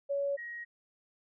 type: tone pair in turn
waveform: sine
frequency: 562 / 1890.3 Hz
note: C#5 / A#6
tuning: +24 / +24 cents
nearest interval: octave + major sixth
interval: 2100 cents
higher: second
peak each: -29 / -39 dBFS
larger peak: first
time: 0.09-0.37 / 0.37-0.65 s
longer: neither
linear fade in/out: 20 ms
effects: none